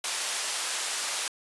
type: band-pass noise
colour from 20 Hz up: white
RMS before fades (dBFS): -31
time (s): 0.04-1.28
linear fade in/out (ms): 2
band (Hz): 630 to 10000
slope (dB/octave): 12
effects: resampled to 24000 Hz